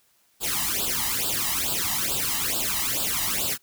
white noise with flanger, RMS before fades -26 dBFS, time 0.4-3.58 s, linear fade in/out 50 ms, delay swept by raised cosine 0.24 to 1.04 ms, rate 2.3 Hz, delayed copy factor +1, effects white hiss -64 dBFS RMS until 3.62 s

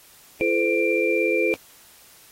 sine tone cluster, 338.7 / 435.2 / 512 / 2367 Hz, E4 / A4 / C5 / D7, +47 / -19 / -38 / +13 cents, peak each -24 dBFS, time 0.41-1.54 s, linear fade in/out 0 ms, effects white hiss -51 dBFS RMS until 2.31 s + AAC 48 kbps

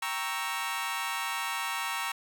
20% pulse chord, G diminished seventh, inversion none, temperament equal, 784 / 932.3 / 1108.7 / 1318.5 Hz, G5 / Bb5 / Db6 / Fb6, 0 / 0 / 0 / 0 cents, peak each -35 / -30 / -31 / -32 dBFS, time 0.02-2.12 s, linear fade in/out 5 ms, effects none

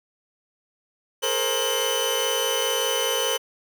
sawtooth tone cluster, 425.1 / 470 / 532 / 3027 Hz, G#4 / A#4 / C5 / F#7, +40 / +14 / +29 / +39 cents, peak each -27 / -24 / -24 / -22 dBFS, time 1.22-3.38 s, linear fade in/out 20 ms, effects none

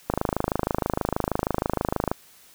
click train, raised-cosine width 1 ms, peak -8 dBFS, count 54, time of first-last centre 0.1-2.115 s, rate 26.3 Hz, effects white hiss -53 dBFS RMS until 2.54 s

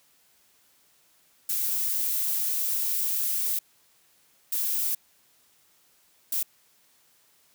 violet noise bursts at uneven times, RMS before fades -27 dBFS, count 3, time 1.49-3.59 / 4.52-4.95 / 6.32-6.43 s, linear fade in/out 5 ms, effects white hiss -63 dBFS RMS until 7.54 s + high-pass 60 Hz 12 dB/octave

